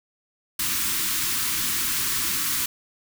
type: band-stop noise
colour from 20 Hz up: white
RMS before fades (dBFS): -25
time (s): 0.59-2.66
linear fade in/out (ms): 5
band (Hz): 370 to 1000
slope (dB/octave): 48
effects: none